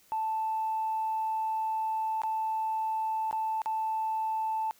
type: tone with dropouts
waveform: sine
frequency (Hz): 880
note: A5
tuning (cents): 0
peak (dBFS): -27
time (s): 0.12-4.71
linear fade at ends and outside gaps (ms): 0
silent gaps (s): 2.218-2.235 / 3.311-3.328 / 3.618-3.659
effects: tanh soft clip ceiling -23 dBFS + white hiss -62 dBFS RMS until 4.79 s